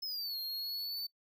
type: exponential two-way sweep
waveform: square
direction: down then up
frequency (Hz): 5240 to 4213 to 4541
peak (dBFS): -37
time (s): 0.02-1.07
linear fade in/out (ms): 10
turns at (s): 0.39
effects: noise-tail reverb RT60 0.1 s tail -23 dB re dry